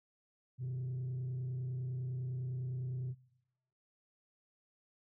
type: tone with frequency modulation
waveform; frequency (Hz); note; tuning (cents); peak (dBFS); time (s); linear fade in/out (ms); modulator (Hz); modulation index
sine; 127.4; C3; -46; -34; 0.58-3.15; 50; 29.9; 0.32
effects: noise-tail reverb RT60 0.9 s tail -24 dB re dry + tanh soft clip ceiling -35 dBFS